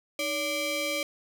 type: ring-modulated tone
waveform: sawtooth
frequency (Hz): 880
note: A5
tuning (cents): 0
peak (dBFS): -21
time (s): 0.19-1.03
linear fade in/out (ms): 2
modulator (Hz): 1450
effects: none